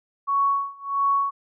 sine tone with tremolo, 1114 Hz, C#6, 8 cents sharp, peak -17 dBFS, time 0.27-1.31 s, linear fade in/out 20 ms, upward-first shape sine, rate 1.5 Hz, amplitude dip 95%, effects none

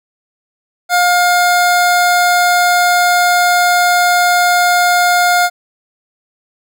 25% pulse tone, 710 Hz, F5, 28 cents sharp, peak -5 dBFS, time 0.89-5.5 s, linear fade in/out 50 ms, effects none

